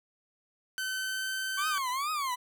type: tone with pitch glide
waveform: sawtooth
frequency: 1528 to 1539.5 Hz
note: G6 to G6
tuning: -45 to -32 cents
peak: -28 dBFS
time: 0.78-1.78 s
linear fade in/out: 0 ms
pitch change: +13 cents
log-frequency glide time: 0.96-1.3 s
type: tone with vibrato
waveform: 40% pulse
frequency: 1116 Hz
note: C#6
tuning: 11 cents sharp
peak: -29 dBFS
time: 1.57-2.36 s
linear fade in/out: 20 ms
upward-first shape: triangle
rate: 2.3 Hz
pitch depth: 230 cents each way
effects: none